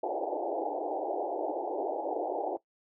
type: band-pass noise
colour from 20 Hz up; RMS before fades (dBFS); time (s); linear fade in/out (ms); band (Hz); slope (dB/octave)
white; -33; 0.03-2.57; 5; 300 to 850; 96
effects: noise-tail reverb RT60 0.1 s tail -18 dB re dry